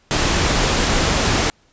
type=noise; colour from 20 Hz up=pink; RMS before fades=-17 dBFS; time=0.11-1.5 s; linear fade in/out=0 ms; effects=pink hiss -57 dBFS RMS until 1.72 s + resampled to 16000 Hz